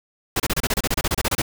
pink noise bursts, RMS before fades -21 dBFS, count 16, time 0.36-1.419 s, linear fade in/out 5 ms, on 39 ms, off 29 ms, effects none

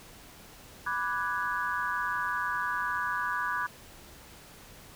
sine chord, G# half-diminished seventh, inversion first, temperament equal, 987.8 / 1174.7 / 1480 / 1661.2 Hz, B5 / D6 / F#6 / G#6, 0 / 0 / 0 / 0 cents, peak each -34 dBFS, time 0.86-3.67 s, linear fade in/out 10 ms, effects pink hiss -51 dBFS RMS until 4.95 s

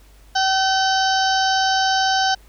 harmonic tone with a mistuned harmonic, 766 Hz, G5, 40 cents flat, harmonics 1 / 2 / 4 / 5 / 6 / 7 / 8, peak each -18 / -22 / -26 / -30 / -27 / -27 / -31 dBFS, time 0.35-2.35 s, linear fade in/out 10 ms, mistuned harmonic 5, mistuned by +15 cents, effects added 50 Hz sine -46 dBFS peak until 2.48 s + pink hiss -54 dBFS RMS until 2.48 s

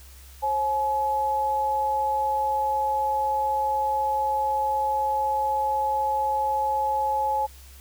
sine tone pair together, 535.5 / 850 Hz, C5 / G#5, +40 / +40 cents, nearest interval minor sixth, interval 800 cents, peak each -30 / -22 dBFS, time 0.42-7.47 s, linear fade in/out 20 ms, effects added 66 Hz sine -45 dBFS peak until 7.8 s + white hiss -51 dBFS RMS until 7.8 s

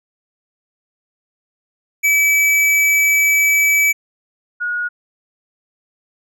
square / sine tone pair in turn, 2297 / 1447 Hz, D7 / F#6, -39 / -39 cents, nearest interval minor sixth, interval 800 cents, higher first, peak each -12 / -18 dBFS, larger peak first, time 2.03-3.93 / 4.6-4.89 s, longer first, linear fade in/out 20 ms, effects none

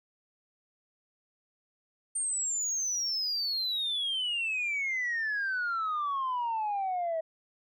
sine exponential sweep, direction down, 8860 to 636 Hz, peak -27 dBFS, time 2.15-7.21 s, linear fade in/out 10 ms, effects tanh soft clip ceiling -26 dBFS

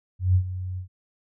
sine tone with ADSR envelope, 92 Hz, F#2, 9 cents flat, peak -14 dBFS, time 0.19-0.88 s, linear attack 160 ms, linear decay 81 ms, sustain -14 dB, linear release 100 ms, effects none

